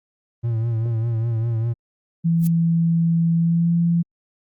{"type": "tone with vibrato", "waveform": "triangle", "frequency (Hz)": 114.6, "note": "A#2", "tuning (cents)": -29, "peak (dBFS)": -17, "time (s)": [0.43, 1.74], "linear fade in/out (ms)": 20, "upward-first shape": "triangle", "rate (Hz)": 5, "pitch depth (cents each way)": 69}
{"type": "tone with pitch glide", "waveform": "sine", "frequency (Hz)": [166.7, 169.81], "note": ["E3", "F3"], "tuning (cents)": [20, -48], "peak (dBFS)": -15, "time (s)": [2.24, 4.03], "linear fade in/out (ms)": 20, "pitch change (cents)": 32, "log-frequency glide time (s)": [3.36, 3.73]}
{"type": "noise with exponential growth", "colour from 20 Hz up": "violet", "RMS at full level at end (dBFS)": -28, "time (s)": [2.37, 2.47], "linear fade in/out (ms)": 1, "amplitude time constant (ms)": 20}
{"effects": ["Opus 32 kbps"]}